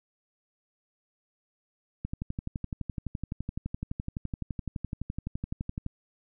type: click train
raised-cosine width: 5 ms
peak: -20 dBFS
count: 46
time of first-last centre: 2.05-5.864 s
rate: 11.8 Hz
effects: none